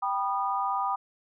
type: chord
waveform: sine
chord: G augmented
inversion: none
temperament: just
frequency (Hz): 784 / 980 / 1225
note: G5 / B5 / D#6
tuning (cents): 0 / -14 / -27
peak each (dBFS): -30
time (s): 0.02-0.96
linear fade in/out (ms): 10
effects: none